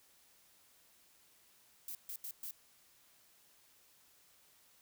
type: noise bursts at uneven times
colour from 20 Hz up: violet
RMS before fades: -44 dBFS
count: 4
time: 1.88-1.95 / 2.09-2.16 / 2.24-2.31 / 2.43-2.51 s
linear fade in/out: 2 ms
effects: white hiss -67 dBFS RMS until 4.81 s